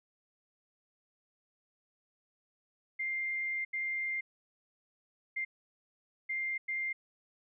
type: tone bursts at uneven times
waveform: sine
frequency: 2103 Hz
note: C7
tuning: 8 cents sharp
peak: -32 dBFS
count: 5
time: 2.99-3.65 / 3.73-4.21 / 5.36-5.45 / 6.29-6.58 / 6.68-6.93 s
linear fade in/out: 10 ms
effects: none